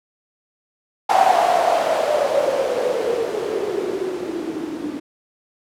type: noise with low-pass filter sweep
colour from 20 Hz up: violet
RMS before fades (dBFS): -20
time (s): 1.09-5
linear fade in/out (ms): 10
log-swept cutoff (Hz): 780 to 290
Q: 9.5
effects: none